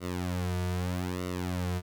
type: tone with flanger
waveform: sawtooth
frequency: 90.1 Hz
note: F#2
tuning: 45 cents flat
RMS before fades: -32 dBFS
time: 0-1.82 s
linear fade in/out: 50 ms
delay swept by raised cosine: 1.2 to 3.8 ms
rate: 0.8 Hz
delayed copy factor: -1
effects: none